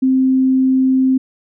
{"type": "tone", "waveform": "sine", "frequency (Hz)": 261.6, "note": "C4", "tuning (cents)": 0, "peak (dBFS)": -10, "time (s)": [0.02, 1.18], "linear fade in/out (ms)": 10, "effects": []}